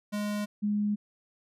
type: tone pair in turn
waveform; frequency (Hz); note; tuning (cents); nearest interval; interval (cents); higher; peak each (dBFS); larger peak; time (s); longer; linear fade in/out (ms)
square / sine; 207.6 / 207.6; G#3 / G#3; 0 / 0; unison; 0; neither; -30 / -25; second; 0.12-0.46 / 0.62-0.96; neither; 20
effects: resampled to 32000 Hz